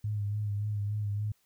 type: tone with vibrato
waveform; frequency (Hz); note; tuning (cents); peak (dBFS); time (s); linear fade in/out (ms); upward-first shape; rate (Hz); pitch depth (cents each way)
sine; 103.83; G#2; 0; -29; 0.04-1.32; 5; sine; 3.5; 37
effects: white hiss -71 dBFS RMS until 1.45 s